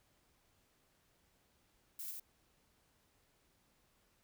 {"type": "noise with echo", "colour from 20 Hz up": "violet", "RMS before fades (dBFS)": -45, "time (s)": [1.99, 2.11], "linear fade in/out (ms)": 2, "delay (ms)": 88, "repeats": 1, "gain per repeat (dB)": -2, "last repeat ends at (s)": 2.198, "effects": ["pink hiss -74 dBFS RMS until 4.23 s"]}